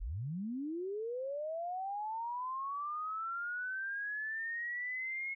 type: linear sweep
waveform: sine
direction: up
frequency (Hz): 32.59 to 2178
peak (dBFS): -36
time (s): 0-5.35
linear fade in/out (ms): 20
effects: none